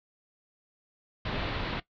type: low-pass noise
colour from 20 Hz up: pink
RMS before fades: -33 dBFS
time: 1.25-1.8 s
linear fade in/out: 5 ms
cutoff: 4200 Hz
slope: 48 dB/octave
effects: noise-tail reverb RT60 0.1 s tail -17 dB re dry